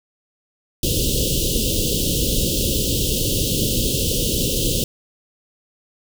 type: band-stop noise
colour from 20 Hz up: pink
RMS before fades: -20 dBFS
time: 0.83-4.84 s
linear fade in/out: 2 ms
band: 560 to 2800 Hz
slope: 96 dB/octave
effects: none